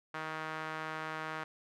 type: tone with band-pass filter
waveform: sawtooth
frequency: 157.4 Hz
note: D#3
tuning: 20 cents sharp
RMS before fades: -40 dBFS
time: 0.14-1.44 s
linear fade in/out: 5 ms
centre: 1400 Hz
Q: 1.5
effects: none